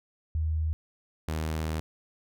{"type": "tone pair in turn", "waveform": ["sine", "sawtooth"], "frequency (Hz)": [78.8, 78.8], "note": ["D#2", "D#2"], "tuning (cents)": [23, 23], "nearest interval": "unison", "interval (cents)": 0, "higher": "neither", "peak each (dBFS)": -25, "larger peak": "neither", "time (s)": [[0.35, 0.73], [1.28, 1.8]], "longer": "second", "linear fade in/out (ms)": 0, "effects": []}